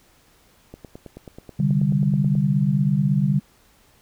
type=click train; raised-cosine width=2 ms; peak=-24 dBFS; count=16; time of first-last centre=0.74-2.353 s; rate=9.3 Hz
type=chord; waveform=sine; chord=C suspended second; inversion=none; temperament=just; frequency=130.81 / 147.16 / 196.22 Hz; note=C3 / D3 / G3; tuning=0 / +4 / +2 cents; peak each=-25 / -19 / -21 dBFS; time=1.59-3.4 s; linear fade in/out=10 ms
effects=pink hiss -57 dBFS RMS until 4.01 s